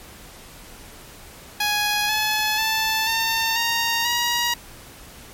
10% pulse tone with pitch steps, 833 / 855.9 / 879.5 / 903.7 / 928.6 / 954.1 Hz, G#5 / A5 / A5 / A5 / A#5 / A#5, +5 / -48 / -1 / +46 / -7 / +40 cents, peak -11 dBFS, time 1.6-4.54 s, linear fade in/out 5 ms, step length 490 ms, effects pink hiss -43 dBFS RMS until 5.33 s + MP3 64 kbps

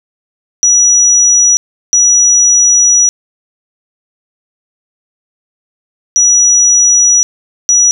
sine tone bursts at uneven times, 5850 Hz, F#8, 21 cents flat, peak -4 dBFS, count 4, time 0.63-1.57 / 1.93-3.09 / 6.16-7.23 / 7.69-7.91 s, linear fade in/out 0 ms, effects 7-bit

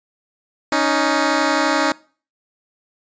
10% pulse tone pair together, 279.4 / 311.1 Hz, C#4 / D#4, +14 / 0 cents, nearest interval major second, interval 186 cents, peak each -10 dBFS, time 0.72-1.92 s, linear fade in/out 2 ms, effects noise-tail reverb RT60 0.4 s tail -22 dB re dry + resampled to 16000 Hz

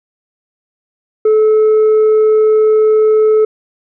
triangle tone with tanh clipping, 432.8 Hz, A4, 29 cents flat, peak -7 dBFS, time 1.25-3.45 s, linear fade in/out 5 ms, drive 7 dB, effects none

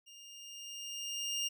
25% pulse tone with level ramp, 2818 Hz, F7, 15 cents sharp, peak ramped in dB -49 to -28 dBFS, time 0.06-1.49 s, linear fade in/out 20 ms, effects none

